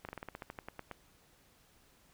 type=slowing click train; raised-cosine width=0.5 ms; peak=-27 dBFS; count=13; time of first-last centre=0.05-0.913 s; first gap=38 ms; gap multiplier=1.11; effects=pink hiss -66 dBFS RMS until 2.13 s